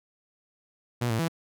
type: tone with pitch steps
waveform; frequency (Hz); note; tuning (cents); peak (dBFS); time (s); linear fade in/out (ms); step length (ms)
sawtooth; 120.7 / 112.5 / 165.2; B2 / A2 / E3; -39 / +39 / +4; -21; 1.01-1.283; 10; 91
effects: none